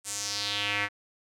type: tone with band-pass filter sweep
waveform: square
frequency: 102.3 Hz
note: G#2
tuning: 26 cents flat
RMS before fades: -31 dBFS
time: 0.04-0.89 s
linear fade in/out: 50 ms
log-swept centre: 8600 to 1900 Hz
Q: 2.9
effects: none